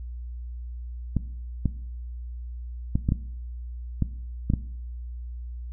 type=clicks; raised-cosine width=5 ms; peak=-10 dBFS; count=8; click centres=1.167 / 1.657 / 2.955 / 3.089 / 3.121 / 4.023 / 4.501 / 4.537 s; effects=noise-tail reverb RT60 0.7 s tail -18 dB re dry + added 60 Hz sine -33 dBFS peak until 5.72 s